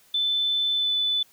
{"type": "tone with pitch glide", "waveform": "sine", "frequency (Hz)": [3520, 3494], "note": ["A7", "A7"], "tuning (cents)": [0, -13], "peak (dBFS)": -21, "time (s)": [0.14, 1.23], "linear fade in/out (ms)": 5, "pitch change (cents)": -13, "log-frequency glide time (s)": [0.75, 0.92], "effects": ["white hiss -58 dBFS RMS until 1.32 s"]}